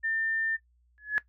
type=tone; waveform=sine; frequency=1800 Hz; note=A6; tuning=39 cents sharp; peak=-27 dBFS; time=0.03-0.57 s; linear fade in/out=20 ms
type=tone with exponential growth; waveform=sine; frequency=1700 Hz; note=G#6; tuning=40 cents sharp; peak=-18 dBFS; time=0.98-1.18 s; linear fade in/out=0 ms; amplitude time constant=43 ms
effects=noise-tail reverb RT60 0.1 s tail -18 dB re dry + added 60 Hz sine -63 dBFS peak until 1.28 s